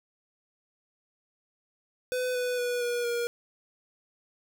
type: tone with pitch steps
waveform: square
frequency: 503 / 495.8 / 488.7 / 481.7 / 474.8 Hz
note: B4 / B4 / B4 / B4 / A#4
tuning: +32 / +7 / -18 / -43 / +32 cents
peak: -28 dBFS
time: 2.12-3.27 s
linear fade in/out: 0 ms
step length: 230 ms
effects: none